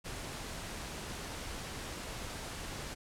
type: noise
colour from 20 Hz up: pink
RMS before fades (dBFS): -42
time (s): 0.04-2.95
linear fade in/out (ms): 20
effects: low-pass 10000 Hz 12 dB/octave